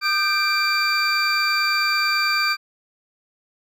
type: tone cluster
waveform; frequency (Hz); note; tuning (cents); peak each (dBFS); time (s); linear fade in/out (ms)
triangle; 1214 / 1559 / 2359 / 4648; D#6 / G6 / D7 / D8; -43 / -10 / +7 / -19; -22; 0.01-2.57; 50
effects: none